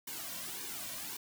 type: noise with flanger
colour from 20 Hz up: white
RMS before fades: -42 dBFS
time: 0.07-1.17 s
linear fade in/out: 5 ms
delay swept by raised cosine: 1.5 to 2.4 ms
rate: 1.8 Hz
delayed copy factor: -0.95
effects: none